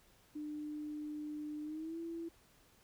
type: tone with pitch glide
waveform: sine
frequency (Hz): 300.2 to 333.1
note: D4 to E4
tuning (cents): +38 to +18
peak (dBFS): -40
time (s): 0.35-2.29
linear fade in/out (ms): 10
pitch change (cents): +180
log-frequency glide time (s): 1.63-1.99
effects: pink hiss -67 dBFS RMS until 2.83 s